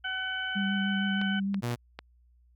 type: harmonic tone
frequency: 754 Hz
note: F#5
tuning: 32 cents sharp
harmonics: 1 / 2 / 3 / 4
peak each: -41 / -32 / -44 / -36 dBFS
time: 0.04-1.4 s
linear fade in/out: 10 ms
type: tone with vibrato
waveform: sine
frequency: 197.3 Hz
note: G3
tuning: 11 cents sharp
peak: -27 dBFS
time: 0.55-1.61 s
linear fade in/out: 20 ms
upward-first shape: sine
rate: 6.5 Hz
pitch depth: 18 cents each way
type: clicks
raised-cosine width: 0.3 ms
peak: -22 dBFS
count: 4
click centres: 1.215 / 1.544 / 1.713 / 1.99 s
type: tone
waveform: sawtooth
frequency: 120 Hz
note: B2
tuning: 49 cents flat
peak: -25 dBFS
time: 1.62-1.76 s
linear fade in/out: 20 ms
effects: added 60 Hz sine -59 dBFS peak until 2.55 s